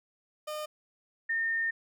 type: tone pair in turn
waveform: 30% pulse / sine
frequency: 608 / 1821.9 Hz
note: D#5 / A#6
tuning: -40 / -40 cents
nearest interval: octave + perfect fifth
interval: 1900 cents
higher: second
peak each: -32 / -27 dBFS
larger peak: second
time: 0.47-0.66 / 1.29-1.71 s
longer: second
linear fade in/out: 10 ms
effects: none

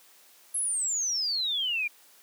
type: exponential sweep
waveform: sine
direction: down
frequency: 11180 to 2349 Hz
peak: -26 dBFS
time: 0.54-1.88 s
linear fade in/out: 10 ms
effects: white hiss -57 dBFS RMS until 2.22 s + high-pass 300 Hz 12 dB/octave

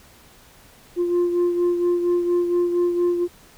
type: beating tone pair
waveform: sine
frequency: 350.2 / 354.5 Hz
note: F4 / F4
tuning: +5 / +26 cents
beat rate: 4.3 Hz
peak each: -16 / -24 dBFS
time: 0.96-3.28 s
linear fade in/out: 50 ms
effects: tanh soft clip ceiling -15 dBFS + pink hiss -50 dBFS RMS until 3.57 s

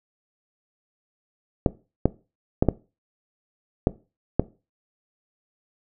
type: clicks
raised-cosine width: 2 ms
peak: -3 dBFS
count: 6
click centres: 1.662 / 2.056 / 2.625 / 2.687 / 3.871 / 4.396 s
effects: noise-tail reverb RT60 0.3 s tail -19 dB re dry

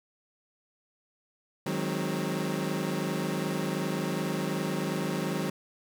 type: chord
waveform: 25% pulse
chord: Ab dominant seventh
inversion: second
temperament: equal with one note detuned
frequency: 155.56 / 185 / 207.7 / 265.6 Hz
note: Eb3 / Gb3 / Ab3 / C4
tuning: 0 / 0 / 0 / +26 cents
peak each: -30 / -29 / -32 / -33 dBFS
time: 1.66-5.5 s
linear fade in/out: 5 ms
effects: none

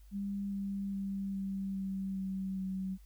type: tone with pitch steps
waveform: sine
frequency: 199.4 / 197.68 / 195.97 / 194.28 / 192.61 / 190.95 / 189.3 Hz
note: G3 / G3 / G3 / G3 / G3 / G3 / F#3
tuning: +30 / +15 / 0 / -15 / -30 / -45 / +40 cents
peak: -34 dBFS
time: 0.11-2.98 s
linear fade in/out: 50 ms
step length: 410 ms
effects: added 50 Hz sine -53 dBFS peak until 3.05 s + white hiss -70 dBFS RMS until 3.05 s

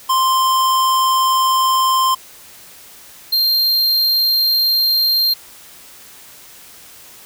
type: tone pair in turn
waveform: square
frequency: 1046.5 / 4186 Hz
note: C6 / C8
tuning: 0 / 0 cents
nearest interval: 2 octaves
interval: 2400 cents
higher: second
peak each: -13 dBFS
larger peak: neither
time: 0.09-2.15 / 3.32-5.34 s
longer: first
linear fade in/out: 10 ms
effects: white hiss -41 dBFS RMS until 7.25 s

